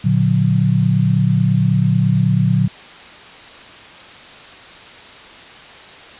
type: chord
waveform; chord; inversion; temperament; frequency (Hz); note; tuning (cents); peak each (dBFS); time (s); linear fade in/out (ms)
sine; Bb augmented; none; just; 116.54 / 145.68 / 182.1; Bb2 / D3 / F#3; 0 / -14 / -27; -16; 0.04-2.68; 10
effects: white hiss -38 dBFS RMS until 6.19 s + resampled to 8000 Hz